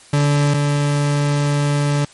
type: tone pair in turn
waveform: 40% pulse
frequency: 144.9 / 144.9 Hz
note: D3 / D3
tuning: -23 / -23 cents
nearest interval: unison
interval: 0 cents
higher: neither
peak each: -12 / -14 dBFS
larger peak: first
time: 0.13-0.54 / 0.54-2.05 s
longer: second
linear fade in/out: 5 ms
effects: white hiss -45 dBFS RMS until 2.13 s + MP3 48 kbps